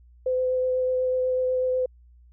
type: tone with vibrato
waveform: sine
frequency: 510 Hz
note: C5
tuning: 44 cents flat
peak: -21 dBFS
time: 0.26-1.86 s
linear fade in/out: 5 ms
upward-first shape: triangle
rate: 8.1 Hz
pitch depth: 12 cents each way
effects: added 60 Hz sine -50 dBFS peak until 2.32 s